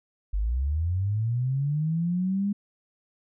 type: linear sweep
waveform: sine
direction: up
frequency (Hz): 46.34 to 205.6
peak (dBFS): -23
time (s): 0.33-2.53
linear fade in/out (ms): 10
effects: none